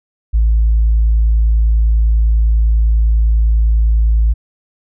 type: tone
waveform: sine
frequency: 55 Hz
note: A1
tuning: in tune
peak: -7 dBFS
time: 0.33-4.34 s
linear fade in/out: 20 ms
effects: tanh soft clip ceiling -5 dBFS